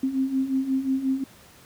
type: beating tone pair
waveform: sine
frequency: 261.6 / 267.2 Hz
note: C4 / C4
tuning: 0 / +36 cents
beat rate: 5.6 Hz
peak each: -28 / -23 dBFS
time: 0.03-1.24 s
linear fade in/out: 5 ms
effects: pink hiss -51 dBFS RMS until 1.65 s + high-pass 60 Hz 12 dB/octave